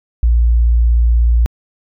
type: tone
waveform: sine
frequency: 58.27 Hz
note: A#1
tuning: in tune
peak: -7 dBFS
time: 0.23-1.46 s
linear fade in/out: 0 ms
effects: tanh soft clip ceiling -3 dBFS